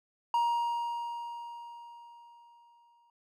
triangle tone with exponential decay, 943 Hz, A#5, 20 cents sharp, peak -22 dBFS, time 0.34-3.1 s, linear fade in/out 2 ms, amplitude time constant 600 ms, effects none

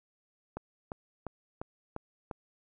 click train, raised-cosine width 1 ms, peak -23 dBFS, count 6, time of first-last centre 0.57-2.312 s, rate 2.87 Hz, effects none

